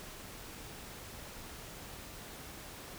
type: silence
effects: pink hiss -48 dBFS RMS until 2.98 s